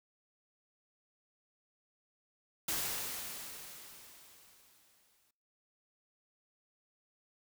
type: noise with exponential decay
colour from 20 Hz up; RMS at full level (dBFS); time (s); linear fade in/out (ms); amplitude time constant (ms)
white; -34; 2.68-5.31; 5; 570
effects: noise-tail reverb RT60 0.7 s tail -25 dB re dry